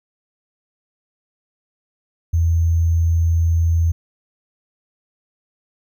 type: tone with sample-and-hold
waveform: sine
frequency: 83.2 Hz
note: E2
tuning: 17 cents sharp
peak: -13 dBFS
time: 2.33-3.92 s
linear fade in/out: 10 ms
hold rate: 6300 Hz
effects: none